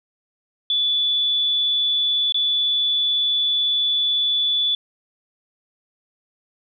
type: tone with dropouts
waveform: sine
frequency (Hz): 3458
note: A7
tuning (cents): -31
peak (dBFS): -17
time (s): 0.7-4.75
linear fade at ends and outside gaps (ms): 2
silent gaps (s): 2.323-2.344
effects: none